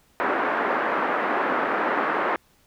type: band-pass noise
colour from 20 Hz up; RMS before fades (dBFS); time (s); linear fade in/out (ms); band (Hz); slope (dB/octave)
white; -24; 0.2-2.36; 0; 250 to 1600; 24
effects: pink hiss -61 dBFS RMS until 2.66 s